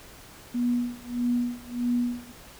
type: tone with tremolo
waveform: sine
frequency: 242.5 Hz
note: B3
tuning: 31 cents flat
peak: -21 dBFS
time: 0.54-2.32 s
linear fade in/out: 10 ms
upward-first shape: sine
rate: 1.6 Hz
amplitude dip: 95%
effects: pink hiss -48 dBFS RMS until 2.59 s